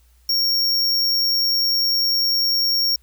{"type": "tone", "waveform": "square", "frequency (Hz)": 5530, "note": "F8", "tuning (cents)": -18, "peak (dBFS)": -17, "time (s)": [0.29, 2.96], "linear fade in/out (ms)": 5, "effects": ["added 60 Hz sine -52 dBFS peak until 3.02 s", "white hiss -62 dBFS RMS until 3.02 s"]}